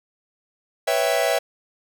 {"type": "chord", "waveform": "45% pulse", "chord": "C# half-diminished seventh", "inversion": "third", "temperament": "equal", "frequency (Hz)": [493.9, 554.4, 659.3, 784], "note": ["B4", "C#5", "E5", "G5"], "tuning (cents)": [0, 0, 0, 0], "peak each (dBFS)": [-26, -24, -22, -27], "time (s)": [0.87, 1.39], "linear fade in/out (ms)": 10, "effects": []}